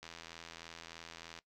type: click train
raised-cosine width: 0.2 ms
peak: -30 dBFS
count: 114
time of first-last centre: 0.03-1.388 s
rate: 83.2 Hz
effects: noise-tail reverb RT60 0.1 s tail -19 dB re dry